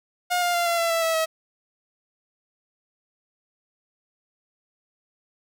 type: tone with pitch steps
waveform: sawtooth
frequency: 714 / 703.4 / 692.9 / 682.5 / 672.4 / 662.3 / 652.5 / 642.7 Hz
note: F5 / F5 / F5 / F5 / E5 / E5 / E5 / E5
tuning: +38 / +12 / -14 / -40 / +34 / +8 / -18 / -44 cents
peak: -17 dBFS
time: 0.3-1.26 s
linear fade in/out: 20 ms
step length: 120 ms
effects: none